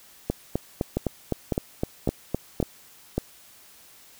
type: two click trains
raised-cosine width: 2 ms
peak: -10 / -10 dBFS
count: 5 / 10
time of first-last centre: 0.97-3.18 / 0.3-2.602 s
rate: 1.81 / 3.91 Hz
effects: white hiss -52 dBFS RMS until 4.19 s